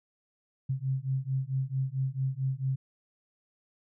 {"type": "beating tone pair", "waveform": "sine", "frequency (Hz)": [130.81, 135.31], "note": ["C3", "C#3"], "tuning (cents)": [0, -41], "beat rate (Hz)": 4.5, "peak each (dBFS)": -31, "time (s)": [0.69, 2.76], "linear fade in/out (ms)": 10, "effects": []}